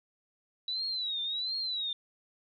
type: tone with vibrato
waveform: sine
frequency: 3916 Hz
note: B7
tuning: 15 cents flat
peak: -31 dBFS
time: 0.68-1.93 s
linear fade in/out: 2 ms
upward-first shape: triangle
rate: 1.4 Hz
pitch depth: 160 cents each way
effects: none